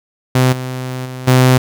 sawtooth tone with level steps, 128.2 Hz, C3, 35 cents flat, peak -5 / -17 / -21 / -3 dBFS, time 0.35-1.58 s, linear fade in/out 5 ms, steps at 0.52 / 1.05 / 1.27 s, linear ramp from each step 10 ms, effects none

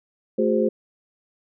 sine tone cluster, 218.7 / 361.7 / 411 / 520 Hz, A3 / F#4 / G#4 / C5, -10 / -39 / -18 / -11 cents, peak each -23 dBFS, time 0.38-0.69 s, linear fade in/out 10 ms, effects none

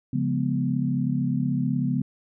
sine chord, C# dominant seventh, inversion none, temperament equal, 138.59 / 174.61 / 207.7 / 246.9 Hz, C#3 / E#3 / G#3 / B3, 0 / 0 / 0 / 0 cents, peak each -26 / -29 / -30 / -26 dBFS, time 0.13-2.02 s, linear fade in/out 5 ms, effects none

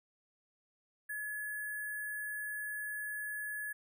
sine tone with sample-and-hold, 1700 Hz, G#6, 40 cents sharp, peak -37 dBFS, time 1.09-3.73 s, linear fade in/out 10 ms, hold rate 11025 Hz, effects none

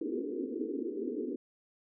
pink band-pass noise, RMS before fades -36 dBFS, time 0.01-1.36 s, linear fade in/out 5 ms, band 240 to 460 Hz, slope 96 dB/octave, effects none

